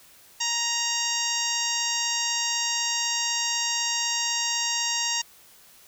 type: harmonic tone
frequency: 936 Hz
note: A#5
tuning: 7 cents sharp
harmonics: 1 / 2 / 3 / 4 / 5 / 6 / 7 / 8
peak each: -34 / -34 / -31 / -34 / -33 / -30 / -31 / -34 dBFS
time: 0.4-5.22 s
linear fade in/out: 10 ms
effects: white hiss -53 dBFS RMS until 5.87 s